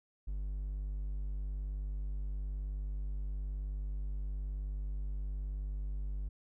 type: tone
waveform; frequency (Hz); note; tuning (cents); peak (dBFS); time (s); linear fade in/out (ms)
triangle; 49.48; G1; +17; -33; 0.27-6.29; 10
effects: none